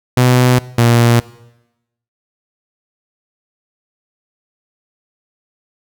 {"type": "tone pair in turn", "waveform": "sawtooth", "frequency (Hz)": [125.3, 118.27], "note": ["B2", "A#2"], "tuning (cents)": [25, 25], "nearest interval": "minor second", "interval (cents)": 100, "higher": "first", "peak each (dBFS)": -4, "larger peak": "neither", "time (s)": [[0.17, 0.59], [0.78, 1.2]], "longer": "neither", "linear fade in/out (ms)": 5, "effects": ["noise-tail reverb RT60 0.9 s tail -20 dB re dry"]}